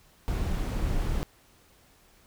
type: noise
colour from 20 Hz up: brown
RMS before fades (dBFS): -28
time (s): 0.28-1.23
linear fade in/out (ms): 0
effects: pink hiss -60 dBFS RMS until 2.26 s